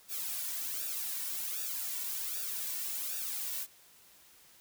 blue noise with flanger, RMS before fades -37 dBFS, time 0.08-3.67 s, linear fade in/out 50 ms, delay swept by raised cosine 0.95 to 2.45 ms, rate 1.3 Hz, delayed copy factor -0.8, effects white hiss -60 dBFS RMS until 4.6 s

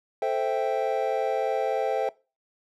triangle chord, A minor seventh, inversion none, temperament equal, 440 / 523.3 / 659.3 / 784 Hz, A4 / C5 / E5 / G5, 0 / 0 / 0 / 0 cents, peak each -27 dBFS, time 0.22-2.09 s, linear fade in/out 2 ms, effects noise-tail reverb RT60 0.3 s tail -21 dB re dry

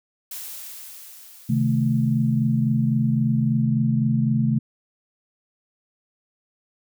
blue noise with exponential decay, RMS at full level -33 dBFS, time 0.31-3.63 s, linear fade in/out 5 ms, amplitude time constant 720 ms
sine chord, A diminished, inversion first, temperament equal with one note detuned, 131.87 / 155.56 / 220 Hz, C3 / Eb3 / A3, +14 / 0 / 0 cents, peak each -21 / -25 / -21 dBFS, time 1.49-4.59 s, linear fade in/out 10 ms
effects none

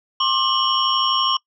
sine tone cluster, 1067 / 1179 / 2969 / 3224 / 5540 Hz, C6 / D6 / F#7 / G7 / F8, +34 / +6 / +5 / +48 / -15 cents, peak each -20 / -25 / -22 / -24 / -26 dBFS, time 0.2-1.37 s, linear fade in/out 5 ms, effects noise-tail reverb RT60 0.1 s tail -24 dB re dry

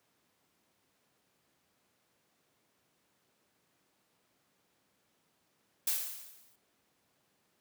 blue noise with exponential decay, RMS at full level -29 dBFS, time 5.87-6.56 s, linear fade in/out 5 ms, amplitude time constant 150 ms, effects pink hiss -74 dBFS RMS until 7.6 s + high-pass 150 Hz 12 dB/octave

